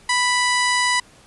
harmonic tone with a mistuned harmonic, 987.8 Hz, B5, in tune, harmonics 1 / 2 / 3 / 4 / 5 / 6 / 7 / 8 / 9 / 10, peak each -21 / -20 / -28 / -28 / -27 / -33 / -33 / -34 / -31 / -35 dBFS, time 0.09-1 s, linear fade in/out 5 ms, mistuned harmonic 6, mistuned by +16 cents, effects pink hiss -50 dBFS RMS until 1.26 s + resampled to 24000 Hz

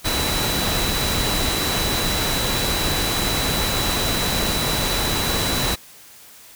sine tone in noise, 3951 Hz, B7, in tune, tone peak -26 dBFS, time 0.04-5.76 s, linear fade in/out 20 ms, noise pink, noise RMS -22 dBFS, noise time 0.04-5.76 s, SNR -7 dB, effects white hiss -45 dBFS RMS until 6.55 s

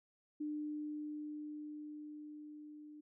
sine tone with level ramp, 300 Hz, D4, 37 cents sharp, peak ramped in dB -37 to -51 dBFS, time 0.4-3.01 s, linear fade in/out 10 ms, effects none

